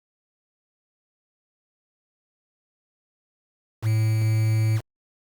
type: tone with quantisation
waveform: triangle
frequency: 110 Hz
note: A2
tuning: in tune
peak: -16 dBFS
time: 3.82-4.81 s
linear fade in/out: 50 ms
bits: 6
effects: Opus 48 kbps